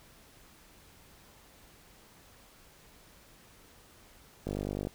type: click train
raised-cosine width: 2 ms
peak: -21 dBFS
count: 21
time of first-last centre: 4.47-4.871 s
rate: 49.9 Hz
effects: pink hiss -58 dBFS RMS until 4.94 s